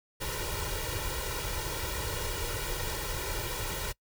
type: noise with comb filter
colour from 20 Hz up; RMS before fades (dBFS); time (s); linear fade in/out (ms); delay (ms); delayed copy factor
pink; -34; 0.2-3.93; 20; 2.1; +0.85
effects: noise-tail reverb RT60 0.1 s tail -24 dB re dry